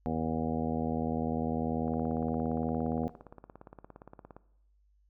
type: harmonic tone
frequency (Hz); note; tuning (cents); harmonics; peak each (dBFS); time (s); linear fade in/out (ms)
80.1; E2; -49; 1 / 2 / 3 / 4 / 5 / 6 / 7 / 8 / 9 / 10; -40 / -37 / -33 / -41 / -43 / -39 / -42 / -49 / -39 / -45; 0.06-3.08; 0
type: click train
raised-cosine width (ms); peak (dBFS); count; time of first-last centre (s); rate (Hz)
1; -33; 44; 1.88-4.366; 17.3
effects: noise-tail reverb RT60 0.8 s tail -18 dB re dry + added 50 Hz sine -64 dBFS peak until 5.09 s